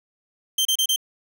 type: tone bursts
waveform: sawtooth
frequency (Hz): 3136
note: G7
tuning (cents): 0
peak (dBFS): -15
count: 4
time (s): 0.58-0.961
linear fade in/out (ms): 5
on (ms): 72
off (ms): 31
effects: none